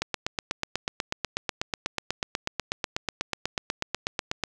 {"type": "click train", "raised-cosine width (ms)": 0.2, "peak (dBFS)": -9, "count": 37, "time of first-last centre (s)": [0.02, 4.437], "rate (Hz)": 8.15, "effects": []}